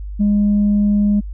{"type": "tone", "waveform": "sine", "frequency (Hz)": 205.7, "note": "G#3", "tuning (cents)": -16, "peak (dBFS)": -10, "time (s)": [0.19, 1.21], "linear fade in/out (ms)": 20, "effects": ["tanh soft clip ceiling -9 dBFS", "added 50 Hz sine -25 dBFS peak until 1.33 s"]}